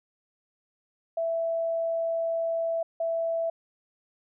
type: tone bursts at uneven times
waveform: sine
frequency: 662 Hz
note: E5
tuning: 7 cents sharp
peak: -25 dBFS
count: 2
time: 1.17-2.83 / 3-3.5 s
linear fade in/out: 5 ms
effects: none